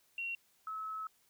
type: tone pair in turn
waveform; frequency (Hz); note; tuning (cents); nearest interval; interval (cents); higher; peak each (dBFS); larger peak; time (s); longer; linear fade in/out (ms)
sine; 2742 / 1294.1; F7 / E6; -32 / -32; octave + minor second; 1300; first; -36 / -38; first; 0.18-0.35 / 0.67-1.07; second; 2
effects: white hiss -71 dBFS RMS until 1.29 s